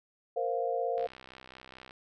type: chord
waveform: sine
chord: Bb suspended second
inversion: none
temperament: equal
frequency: 466.2 / 523.3 / 698.5 Hz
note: Bb4 / C5 / F5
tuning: 0 / 0 / 0 cents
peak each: -33 dBFS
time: 0.36-1.07 s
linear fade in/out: 10 ms
type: click train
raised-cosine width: 0.3 ms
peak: -32 dBFS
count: 61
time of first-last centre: 0.98-1.909 s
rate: 64.6 Hz
effects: none